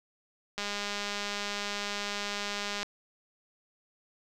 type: click train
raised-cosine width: 0.2 ms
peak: -17 dBFS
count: 460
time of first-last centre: 0.58-2.83 s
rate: 204 Hz
effects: none